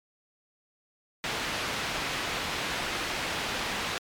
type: low-pass noise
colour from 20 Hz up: white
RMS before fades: -32 dBFS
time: 1.24-3.98 s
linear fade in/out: 0 ms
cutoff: 3200 Hz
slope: 12 dB/octave
effects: MP3 96 kbps